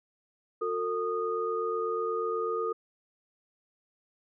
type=tone cluster; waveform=sine; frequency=362.7 / 450.9 / 1233 Hz; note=F#4 / A4 / D#6; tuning=-34 / +42 / -16 cents; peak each=-36 / -30 / -33 dBFS; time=0.61-2.73 s; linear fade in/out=10 ms; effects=none